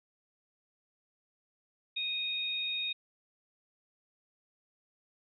sine tone pair together, 2489 / 3727 Hz, D#7 / A#7, 0 / -1 cents, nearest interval perfect fifth, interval 699 cents, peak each -37 / -33 dBFS, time 1.96-2.93 s, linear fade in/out 10 ms, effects none

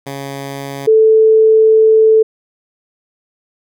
10% pulse / sine tone pair in turn, 138.5 / 439.7 Hz, C#3 / A4, -1 / -1 cents, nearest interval octave + minor sixth, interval 2000 cents, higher second, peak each -15 / -5 dBFS, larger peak second, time 0.06-0.87 / 0.87-2.23 s, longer second, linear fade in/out 10 ms, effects none

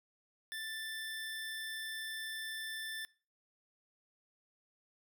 25% pulse tone, 1768 Hz, A6, 8 cents sharp, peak -36 dBFS, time 0.52-3.05 s, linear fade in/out 0 ms, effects noise-tail reverb RT60 0.4 s tail -23 dB re dry

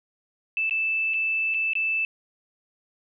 sine tone with dropouts, 2637 Hz, E7, in tune, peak -22 dBFS, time 0.57-2.05 s, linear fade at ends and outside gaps 1 ms, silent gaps 0.696-0.709 / 1.137-1.141 / 1.54-1.544 / 1.734-1.753 s, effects none

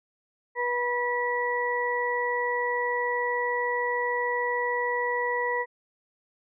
harmonic tone, 486.7 Hz, B4, 25 cents flat, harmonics 1 / 2 / 4, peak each -29 / -29 / -29 dBFS, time 0.55-5.66 s, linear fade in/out 50 ms, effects none

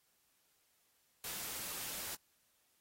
white noise, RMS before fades -43 dBFS, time 1.24-2.15 s, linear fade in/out 2 ms, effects white hiss -75 dBFS RMS until 2.8 s + AAC 48 kbps

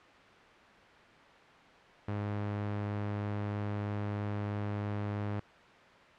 sawtooth tone, 103.1 Hz, G#2, 12 cents flat, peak -29 dBFS, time 2.08-5.4 s, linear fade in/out 5 ms, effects white hiss -55 dBFS RMS until 6.18 s + low-pass 2000 Hz 12 dB/octave

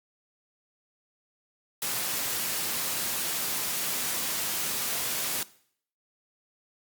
white high-pass noise, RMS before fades -30 dBFS, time 1.82-5.43 s, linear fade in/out 2 ms, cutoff 100 Hz, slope 24 dB/octave, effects noise-tail reverb RT60 0.6 s tail -19 dB re dry + Opus 48 kbps

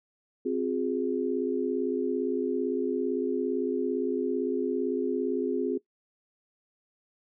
sine chord, F minor, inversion second, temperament equal with one note detuned, 261.6 / 357.6 / 415.3 Hz, C4 / F4 / Ab4, 0 / +41 / 0 cents, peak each -30 dBFS, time 0.45-5.78 s, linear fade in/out 10 ms, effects noise-tail reverb RT60 0.1 s tail -19 dB re dry

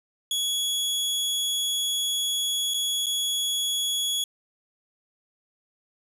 sawtooth tone with dropouts, 3360 Hz, G#7, 19 cents sharp, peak -21 dBFS, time 0.31-4.24 s, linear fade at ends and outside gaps 2 ms, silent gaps 2.738-2.742 / 3.06-3.066 s, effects resampled to 32000 Hz

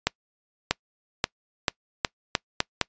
accelerating click train, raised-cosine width 0.2 ms, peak -3 dBFS, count 8, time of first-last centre 0.07-2.813 s, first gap 640 ms, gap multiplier 0.83, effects noise-tail reverb RT60 0.1 s tail -25 dB re dry + resampled to 16000 Hz

